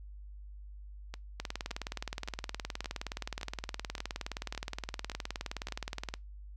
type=two click trains; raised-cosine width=0.2 ms; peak=-24 / -19 dBFS; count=9 / 92; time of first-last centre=1.14-5.685 / 1.4-6.14 s; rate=1.76 / 19.2 Hz; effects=noise-tail reverb RT60 0.2 s tail -25 dB re dry + added 50 Hz sine -45 dBFS peak until 6.56 s